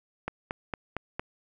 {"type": "click train", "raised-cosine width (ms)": 0.5, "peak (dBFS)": -16, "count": 5, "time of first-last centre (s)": [0.28, 1.195], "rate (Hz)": 4.37, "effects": []}